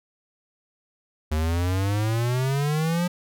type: exponential sweep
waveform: square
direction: up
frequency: 75.7 to 179.5 Hz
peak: -22 dBFS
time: 1.31-3.08 s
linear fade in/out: 10 ms
effects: none